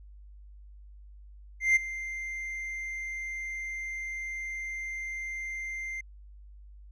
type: tone with ADSR envelope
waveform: triangle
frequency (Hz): 2093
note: C7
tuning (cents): 0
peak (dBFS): -16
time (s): 1.6-6.01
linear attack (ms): 160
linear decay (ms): 15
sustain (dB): -16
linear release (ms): 6
effects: added 50 Hz sine -47 dBFS peak until 6.91 s + resampled to 22050 Hz